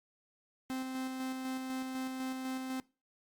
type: tone with tremolo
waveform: 45% pulse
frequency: 260.4 Hz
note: C4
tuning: 8 cents flat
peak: -35 dBFS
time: 0.7-2.8 s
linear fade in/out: 0 ms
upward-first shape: square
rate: 4 Hz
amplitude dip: 30%
effects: noise-tail reverb RT60 0.3 s tail -21 dB re dry + Opus 48 kbps